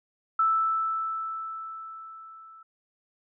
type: tone with level ramp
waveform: sine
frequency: 1318.5 Hz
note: E6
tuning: in tune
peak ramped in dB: -19 to -47 dBFS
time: 0.39-2.63 s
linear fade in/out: 5 ms
effects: none